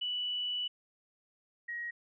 sine tone pair in turn, 2960 / 1892.9 Hz, F#7 / A#6, 0 / +26 cents, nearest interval minor sixth, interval 774 cents, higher first, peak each -32 / -36 dBFS, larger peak first, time 0.01-0.68 / 1.68-1.91 s, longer first, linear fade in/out 10 ms, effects none

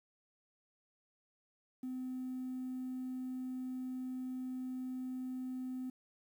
triangle tone, 255.8 Hz, C4, 39 cents flat, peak -35 dBFS, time 1.83-5.9 s, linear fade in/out 5 ms, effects tanh soft clip ceiling -35 dBFS + 11-bit

